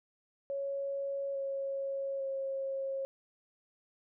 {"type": "tone with pitch steps", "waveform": "sine", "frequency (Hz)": [554.4, 547.7, 541.1], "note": ["C#5", "C#5", "C#5"], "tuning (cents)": [0, -21, -42], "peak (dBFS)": -33, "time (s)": [0.5, 3.05], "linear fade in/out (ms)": 0, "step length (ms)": 850, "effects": []}